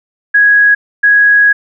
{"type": "tone pair in turn", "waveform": "sine", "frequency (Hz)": [1661.2, 1661.2], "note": ["G#6", "G#6"], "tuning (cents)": [0, 0], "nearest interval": "unison", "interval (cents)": 0, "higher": "neither", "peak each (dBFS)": -4, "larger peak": "neither", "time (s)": [[0.34, 0.75], [1.03, 1.53]], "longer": "second", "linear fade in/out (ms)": 10, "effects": []}